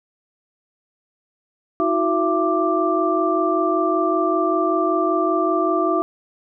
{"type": "tone cluster", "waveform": "sine", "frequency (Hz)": [321.8, 367, 672, 1178], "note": ["E4", "F#4", "E5", "D6"], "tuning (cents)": [-42, -14, 33, 5], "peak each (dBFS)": -22, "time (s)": [1.8, 6.02], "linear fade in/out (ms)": 0, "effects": []}